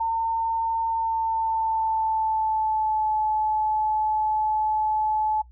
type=tone with pitch glide; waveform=sine; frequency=906 to 861.6 Hz; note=A#5 to A5; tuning=-50 to -37 cents; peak=-21 dBFS; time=0-5.42 s; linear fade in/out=10 ms; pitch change=-87 cents; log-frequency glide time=0.89-3.13 s; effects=noise-tail reverb RT60 0.1 s tail -18 dB re dry + added 60 Hz sine -46 dBFS peak until 5.51 s